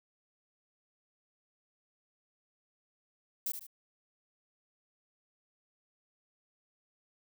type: noise with echo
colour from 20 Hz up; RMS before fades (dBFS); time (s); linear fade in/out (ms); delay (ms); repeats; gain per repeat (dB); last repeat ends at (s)
violet; -34; 3.46-3.52; 5; 74; 2; -8; 3.668
effects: none